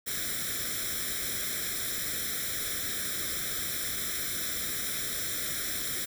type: noise with comb filter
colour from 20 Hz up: white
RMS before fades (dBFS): -33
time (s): 0.06-6.06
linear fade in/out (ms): 20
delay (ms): 0.54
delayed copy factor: +1
effects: none